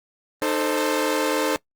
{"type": "chord", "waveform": "sawtooth", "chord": "A diminished", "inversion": "second", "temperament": "equal with one note detuned", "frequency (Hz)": [305.8, 440, 523.3], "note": ["Eb4", "A4", "C5"], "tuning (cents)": [-30, 0, 0], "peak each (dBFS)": -21, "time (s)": [0.42, 1.56], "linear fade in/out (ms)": 0, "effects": ["noise-tail reverb RT60 0.1 s tail -21 dB re dry", "Opus 32 kbps"]}